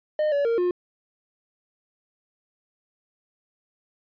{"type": "tone with pitch steps", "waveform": "triangle", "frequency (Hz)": [610, 570, 462.6, 356.8], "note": ["D#5", "C#5", "A#4", "F4"], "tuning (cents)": [-34, 48, -13, 37], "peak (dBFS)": -18, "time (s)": [0.19, 0.71], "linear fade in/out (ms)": 2, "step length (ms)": 130, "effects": ["resampled to 11025 Hz"]}